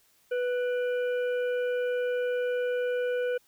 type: harmonic tone with a mistuned harmonic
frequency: 493.9 Hz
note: B4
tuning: in tune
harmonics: 1 / 3 / 5 / 6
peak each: -26 / -37 / -47 / -49 dBFS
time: 0.31-3.38 s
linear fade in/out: 10 ms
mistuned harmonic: 5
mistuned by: -54 cents
effects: white hiss -65 dBFS RMS until 3.47 s